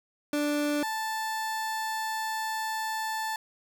30% pulse tone pair in turn, 293.7 / 880.1 Hz, D4 / A5, 0 / 0 cents, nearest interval octave + perfect fifth, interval 1900 cents, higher second, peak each -23 / -27 dBFS, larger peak first, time 0.33-0.83 / 0.83-3.36 s, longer second, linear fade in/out 2 ms, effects none

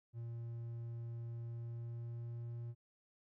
triangle tone with pitch glide, 116.9 to 118.05 Hz, A#2 to A#2, +5 to +22 cents, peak -40 dBFS, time 0.13-2.75 s, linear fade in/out 50 ms, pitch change +17 cents, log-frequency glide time 1.44-2.6 s, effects none

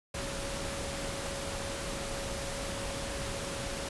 sine tone in noise, 554.4 Hz, C#5, in tune, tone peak -41 dBFS, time 0.14-3.89 s, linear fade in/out 5 ms, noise pink, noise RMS -37 dBFS, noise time 0.14-3.89 s, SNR -7 dB, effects resampled to 24000 Hz

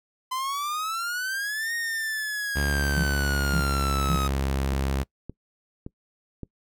45% pulse exponential two-way sweep, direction up then down, 1018 to 1864.7 to 1255 Hz, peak -27 dBFS, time 0.31-4.28 s, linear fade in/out 10 ms, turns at 1.74 s
sawtooth tone with pitch glide, 71.1 to 67.65 Hz, C#2 to C#2, +45 to -42 cents, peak -20 dBFS, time 2.55-5.04 s, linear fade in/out 20 ms, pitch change -87 cents, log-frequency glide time 2.75-4.5 s
sine tone bursts, 166.5 Hz, E3, 18 cents sharp, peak -23 dBFS, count 3, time 2.97-4.166 s, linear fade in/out 5 ms, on 72 ms, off 490 ms
click train, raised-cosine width 3 ms, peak -22 dBFS, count 5, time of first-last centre 4.16-6.433 s, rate 1.76 Hz
effects noise-tail reverb RT60 0.1 s tail -23 dB re dry

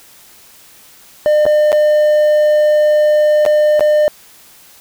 triangle tone with dropouts, 603 Hz, D5, 46 cents sharp, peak -6 dBFS, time 1.26-4.08 s, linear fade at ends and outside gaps 0 ms, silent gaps 1.454-1.464 / 1.719-1.728 / 3.452-3.462 / 3.795-3.807 s, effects white hiss -43 dBFS RMS until 4.8 s

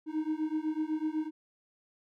triangle beating tone pair, 307.6 / 315.6 Hz, D#4 / D#4, -20 / +25 cents, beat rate 8 Hz, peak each -31 dBFS, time 0.06-1.31 s, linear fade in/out 50 ms, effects none

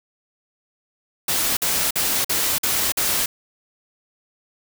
white noise bursts, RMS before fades -21 dBFS, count 6, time 1.28-3.26 s, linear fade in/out 5 ms, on 290 ms, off 48 ms, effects none

